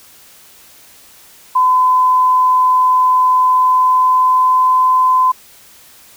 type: tone with pitch glide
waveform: sine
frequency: 1015 to 1021.5 Hz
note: B5 to C6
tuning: +47 to -42 cents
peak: -8 dBFS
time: 1.55-5.32 s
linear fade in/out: 10 ms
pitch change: +11 cents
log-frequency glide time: 3.38-4.89 s
effects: white hiss -43 dBFS RMS until 6.16 s